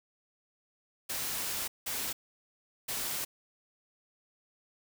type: noise bursts at uneven times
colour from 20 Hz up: white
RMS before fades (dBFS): -35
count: 3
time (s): 1.09-1.68 / 1.86-2.13 / 2.88-3.25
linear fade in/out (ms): 10
effects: none